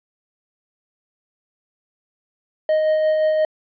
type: tone with tremolo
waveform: triangle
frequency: 622.3 Hz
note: D#5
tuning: in tune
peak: -12 dBFS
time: 2.69-3.45 s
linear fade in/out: 2 ms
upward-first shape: sine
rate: 5.7 Hz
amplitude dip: 25%
effects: resampled to 11025 Hz